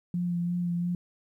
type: tone with vibrato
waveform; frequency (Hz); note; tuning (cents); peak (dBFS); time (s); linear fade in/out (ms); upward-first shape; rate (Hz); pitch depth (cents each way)
sine; 174.61; F3; 0; -26; 0.14-0.95; 2; sine; 2.9; 20
effects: 11-bit